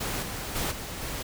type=noise with level steps; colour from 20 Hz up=pink; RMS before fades=-31 / -35 / -29 / -37 / -34 dBFS; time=0-1.23 s; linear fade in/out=10 ms; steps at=0.22 / 0.55 / 0.71 / 1.01 s; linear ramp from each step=10 ms; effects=none